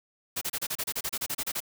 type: noise bursts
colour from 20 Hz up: white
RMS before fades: -31 dBFS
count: 15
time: 0.36-1.604 s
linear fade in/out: 10 ms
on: 54 ms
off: 31 ms
effects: none